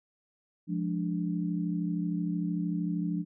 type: chord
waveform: sine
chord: D diminished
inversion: first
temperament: equal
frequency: 174.61 / 207.7 / 293.7 Hz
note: F3 / Ab3 / D4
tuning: 0 / 0 / 0 cents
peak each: -30 / -36 / -34 dBFS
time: 0.67-3.25 s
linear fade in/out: 50 ms
effects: none